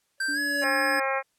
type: tone with exponential growth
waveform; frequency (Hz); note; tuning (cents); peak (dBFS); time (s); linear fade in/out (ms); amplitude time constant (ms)
square; 571; D5; -49; -27; 0.18-0.64; 1; 98
type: tone with pitch glide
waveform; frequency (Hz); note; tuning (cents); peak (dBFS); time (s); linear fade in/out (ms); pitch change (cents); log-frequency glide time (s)
square; 1568 to 1690.3; G6 to G#6; 0 to +30; -26; 0.2-1; 5; +130; 0.33-0.39
type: tone with vibrato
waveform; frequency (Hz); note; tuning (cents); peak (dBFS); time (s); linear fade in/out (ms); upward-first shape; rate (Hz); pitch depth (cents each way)
sine; 288.4; D4; -31; -33; 0.28-1; 10; triangle; 2.2; 21
type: harmonic tone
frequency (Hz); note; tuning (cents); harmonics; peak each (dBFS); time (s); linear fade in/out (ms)
269.1; C4; +49; 2 / 3 / 4 / 5 / 6 / 7 / 8 / 9; -29 / -31 / -32 / -33 / -34 / -34 / -35 / -36; 0.61-1.23; 50
effects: white hiss -72 dBFS RMS until 1.38 s + low-pass 11000 Hz 12 dB/octave